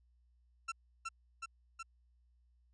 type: tone with echo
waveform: 30% pulse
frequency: 1350 Hz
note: E6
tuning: 41 cents sharp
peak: -34 dBFS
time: 0.68-0.72 s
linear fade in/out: 10 ms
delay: 370 ms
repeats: 3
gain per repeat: -2 dB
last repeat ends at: 1.83 s
effects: added 60 Hz sine -67 dBFS peak until 2.73 s + resampled to 22050 Hz